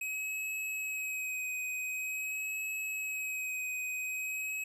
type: tone with vibrato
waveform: square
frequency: 2541 Hz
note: D#7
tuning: 36 cents sharp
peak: -35 dBFS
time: 0.01-4.64 s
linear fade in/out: 5 ms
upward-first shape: sine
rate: 0.46 Hz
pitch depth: 22 cents each way
effects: none